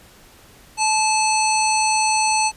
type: harmonic tone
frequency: 870 Hz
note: A5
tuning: 20 cents flat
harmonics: 1 / 3 / 5 / 7 / 9 / 10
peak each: -18 / -23 / -25 / -26 / -28 / -28 dBFS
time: 0.77-2.52 s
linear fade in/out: 50 ms
effects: pink hiss -48 dBFS RMS until 2.56 s + resampled to 32000 Hz